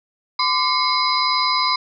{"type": "tone cluster", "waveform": "sine", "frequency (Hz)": [1026, 1168, 2160, 4044, 4940], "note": ["C6", "D6", "C#7", "B7", "D#8"], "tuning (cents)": [-34, -10, -45, 40, -13], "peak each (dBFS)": [-20, -25, -25, -24, -22], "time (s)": [0.39, 1.76], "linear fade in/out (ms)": 5, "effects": []}